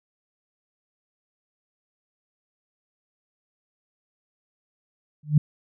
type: tone with exponential growth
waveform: sine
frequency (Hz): 150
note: D3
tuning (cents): +37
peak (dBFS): -9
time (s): 5.23-5.38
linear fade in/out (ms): 5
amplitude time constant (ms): 31
effects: none